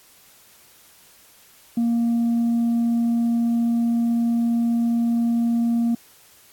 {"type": "tone with tanh clipping", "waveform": "sine", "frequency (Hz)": 233.8, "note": "A#3", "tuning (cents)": 5, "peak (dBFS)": -18, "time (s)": [1.77, 5.95], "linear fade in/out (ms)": 5, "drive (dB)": 1, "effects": ["white hiss -52 dBFS RMS until 6.52 s", "AAC 64 kbps"]}